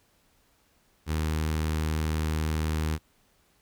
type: tone with notch filter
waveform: sawtooth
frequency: 78 Hz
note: D#2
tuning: 5 cents sharp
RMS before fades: -28 dBFS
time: 1.06-2.99 s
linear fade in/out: 50 ms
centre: 630 Hz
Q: 1.9
effects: pink hiss -66 dBFS RMS until 3.61 s